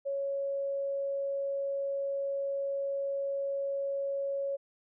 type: tone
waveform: sine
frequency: 554.4 Hz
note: C#5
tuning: in tune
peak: -30 dBFS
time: 0.05-4.57 s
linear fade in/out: 20 ms
effects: none